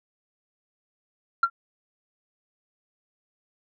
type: tone with exponential decay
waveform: sine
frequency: 1372 Hz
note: F6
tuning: 31 cents flat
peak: -11 dBFS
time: 1.43-1.5 s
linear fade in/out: 5 ms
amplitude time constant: 15 ms
effects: tanh soft clip ceiling -13 dBFS